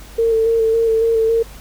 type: tone with vibrato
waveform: sine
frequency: 452 Hz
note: A4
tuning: 47 cents sharp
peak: -12 dBFS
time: 0.18-1.43 s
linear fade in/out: 10 ms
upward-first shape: square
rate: 3.6 Hz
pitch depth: 20 cents each way
effects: added 50 Hz sine -37 dBFS peak until 1.6 s + pink hiss -41 dBFS RMS until 1.6 s